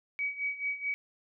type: tone with tremolo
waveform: sine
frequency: 2269 Hz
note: C#7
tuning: 40 cents sharp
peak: -28 dBFS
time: 0.19-0.94 s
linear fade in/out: 0 ms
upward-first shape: sine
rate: 4.6 Hz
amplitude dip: 80%
effects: none